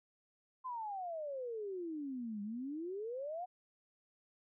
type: exponential two-way sweep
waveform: sine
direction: down then up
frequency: 1046.5 to 200 to 744 Hz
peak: -39 dBFS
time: 0.64-3.46 s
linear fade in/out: 20 ms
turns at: 2.42 s
effects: none